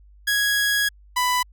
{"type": "tone pair in turn", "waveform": "sawtooth", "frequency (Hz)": [1661.2, 994.6], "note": ["G#6", "B5"], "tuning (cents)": [0, 12], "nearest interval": "major sixth", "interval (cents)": 888, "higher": "first", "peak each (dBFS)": -15, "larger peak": "neither", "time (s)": [[0.27, 0.89], [1.16, 1.43]], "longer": "first", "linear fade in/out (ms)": 10, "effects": ["added 50 Hz sine -47 dBFS peak until 1.52 s"]}